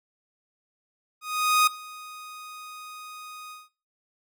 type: tone with ADSR envelope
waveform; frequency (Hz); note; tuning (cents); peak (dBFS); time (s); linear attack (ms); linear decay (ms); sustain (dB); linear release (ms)
sawtooth; 1244.5; D#6; 0; -13; 1.21-3.69; 460; 6; -23; 180
effects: noise-tail reverb RT60 0.3 s tail -18 dB re dry